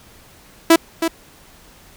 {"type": "tone with echo", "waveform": "sawtooth", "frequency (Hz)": 329.6, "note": "E4", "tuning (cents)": 0, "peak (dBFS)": -3, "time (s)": [0.7, 0.76], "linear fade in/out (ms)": 5, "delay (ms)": 320, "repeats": 1, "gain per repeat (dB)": -9, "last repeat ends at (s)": 1.08, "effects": ["pink hiss -47 dBFS RMS until 1.96 s"]}